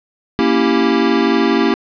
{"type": "chord", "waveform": "square", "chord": "A# diminished seventh", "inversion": "none", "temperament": "equal", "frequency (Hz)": [233.1, 277.2, 329.6, 392], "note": ["A#3", "C#4", "E4", "G4"], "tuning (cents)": [0, 0, 0, 0], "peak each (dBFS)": -18, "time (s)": [0.39, 1.74], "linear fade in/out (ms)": 0, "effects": ["resampled to 11025 Hz", "8-bit"]}